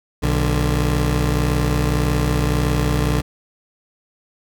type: tone pair together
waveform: 20% pulse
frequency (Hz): 61.74 / 148.72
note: B1 / D3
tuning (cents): 0 / +22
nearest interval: octave + minor third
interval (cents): 1522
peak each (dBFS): -13 / -16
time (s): 0.22-3.22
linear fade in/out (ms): 20
effects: none